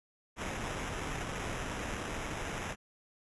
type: noise with sample-and-hold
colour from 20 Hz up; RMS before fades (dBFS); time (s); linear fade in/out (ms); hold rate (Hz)
pink; -38; 0.36-2.76; 50; 4410
effects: resampled to 24000 Hz